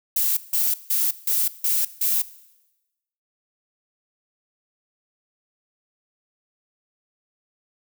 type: noise bursts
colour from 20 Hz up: violet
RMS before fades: -21 dBFS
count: 6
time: 0.16-2.22 s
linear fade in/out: 5 ms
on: 210 ms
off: 160 ms
effects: noise-tail reverb RT60 1.0 s tail -18 dB re dry